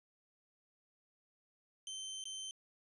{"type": "tone with dropouts", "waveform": "25% pulse", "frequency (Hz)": 3100, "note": "G7", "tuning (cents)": -20, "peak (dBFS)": -39, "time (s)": [1.87, 2.51], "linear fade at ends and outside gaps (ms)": 1, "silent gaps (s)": [2.24, 2.254], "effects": ["resampled to 32000 Hz"]}